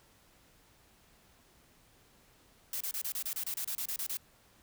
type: noise bursts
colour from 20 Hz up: blue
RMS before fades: -36 dBFS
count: 14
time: 2.73-4.171 s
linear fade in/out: 2 ms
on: 76 ms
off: 29 ms
effects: pink hiss -64 dBFS RMS until 4.62 s